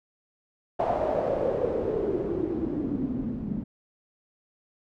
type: noise with low-pass filter sweep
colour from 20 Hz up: white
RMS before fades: -28 dBFS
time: 0.79-3.64 s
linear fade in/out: 10 ms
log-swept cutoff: 700 to 210 Hz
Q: 5.2
effects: none